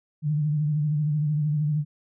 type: tone with vibrato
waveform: sine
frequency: 150.2 Hz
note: D3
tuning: 39 cents sharp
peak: -21 dBFS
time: 0.22-1.85 s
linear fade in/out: 50 ms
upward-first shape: sine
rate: 13 Hz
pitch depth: 56 cents each way
effects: none